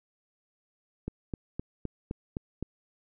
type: click train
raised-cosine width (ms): 3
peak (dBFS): -20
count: 7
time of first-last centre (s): 1.08-2.626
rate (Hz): 3.88
effects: none